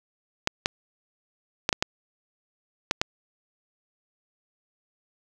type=clicks; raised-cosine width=0.2 ms; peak=-4 dBFS; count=7; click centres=0.474 / 0.659 / 1.691 / 1.728 / 1.825 / 2.911 / 3.015 s; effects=none